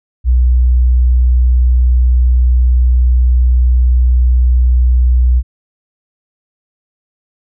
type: tone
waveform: sine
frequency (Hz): 61.74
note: B1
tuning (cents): 0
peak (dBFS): -6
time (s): 0.24-5.43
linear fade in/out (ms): 50
effects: none